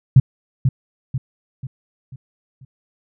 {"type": "tone with echo", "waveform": "sine", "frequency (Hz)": 130.81, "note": "C3", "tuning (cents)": 0, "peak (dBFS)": -4, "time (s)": [0.16, 0.2], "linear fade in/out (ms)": 5, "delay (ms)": 490, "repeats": 5, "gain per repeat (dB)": -7, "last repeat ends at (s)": 2.65, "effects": []}